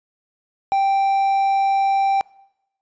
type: tone with hard clipping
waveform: triangle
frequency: 784 Hz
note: G5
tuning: in tune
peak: -16 dBFS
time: 0.72-2.21 s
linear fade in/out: 0 ms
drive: 6 dB
effects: noise-tail reverb RT60 0.9 s tail -24 dB re dry + resampled to 16000 Hz